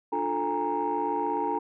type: tone cluster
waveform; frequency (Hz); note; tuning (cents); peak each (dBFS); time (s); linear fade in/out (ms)
sine; 295.7 / 352.4 / 439.7 / 817 / 933; D4 / F4 / A4 / G#5 / A#5; +12 / +16 / -1 / -29 / +1; -33 / -34 / -32 / -31 / -28; 0.12-1.59; 10
effects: tanh soft clip ceiling -18 dBFS